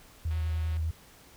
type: tone with vibrato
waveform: sine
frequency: 80 Hz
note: D#2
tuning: 49 cents sharp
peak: -27 dBFS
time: 0.25-0.91 s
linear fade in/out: 5 ms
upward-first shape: square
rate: 10 Hz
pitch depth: 22 cents each way
type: click train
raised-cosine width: 0.3 ms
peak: -34 dBFS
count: 85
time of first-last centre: 0.31-0.769 s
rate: 183 Hz
effects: pink hiss -55 dBFS RMS until 1.36 s